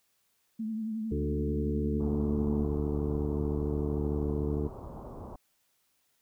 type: tone with vibrato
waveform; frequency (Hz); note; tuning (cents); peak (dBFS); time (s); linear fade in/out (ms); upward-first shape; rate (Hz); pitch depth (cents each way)
sine; 220; A3; 0; -31; 0.59-2.65; 10; triangle; 11; 54
type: harmonic tone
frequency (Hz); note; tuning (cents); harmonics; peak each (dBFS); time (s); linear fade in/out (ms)
73.42; D2; 0; 1 / 2 / 3 / 4 / 5 / 6; -32 / -35 / -37 / -36 / -38 / -36; 1.11-4.68; 10
type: low-pass noise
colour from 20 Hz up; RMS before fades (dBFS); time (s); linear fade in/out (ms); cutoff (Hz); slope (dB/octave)
pink; -43; 2-5.36; 5; 1100; 48
effects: white hiss -73 dBFS RMS until 6.21 s